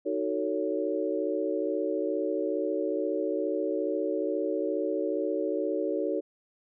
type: chord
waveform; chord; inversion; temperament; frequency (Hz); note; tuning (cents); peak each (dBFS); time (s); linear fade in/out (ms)
sine; D# half-diminished seventh; none; just; 311.1 / 373.4 / 448 / 560; D#4 / F#4 / A4 / C#5; 0 / +16 / +31 / +18; -32; 0.05-6.21; 20
effects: none